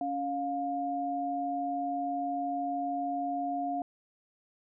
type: tone pair together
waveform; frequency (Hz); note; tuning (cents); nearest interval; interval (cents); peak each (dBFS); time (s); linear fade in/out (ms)
sine; 280.4 / 706.6; C#4 / F5; +20 / +20; octave + major third; 1600; -35 / -31; 0.01-3.82; 2
effects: none